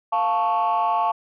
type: chord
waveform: sine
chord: F augmented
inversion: none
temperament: equal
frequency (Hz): 698.5 / 880 / 1108.7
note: F5 / A5 / C#6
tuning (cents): 0 / 0 / 0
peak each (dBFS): -22 / -20 / -22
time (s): 0.12-1.12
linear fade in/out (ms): 10
effects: tanh soft clip ceiling -14 dBFS